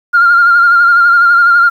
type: tone with vibrato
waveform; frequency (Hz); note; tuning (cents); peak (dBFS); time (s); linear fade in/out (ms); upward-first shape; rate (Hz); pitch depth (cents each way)
sine; 1400; F6; +4; -3; 0.13-1.7; 20; sine; 12; 37
effects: tanh soft clip ceiling 0 dBFS + 7-bit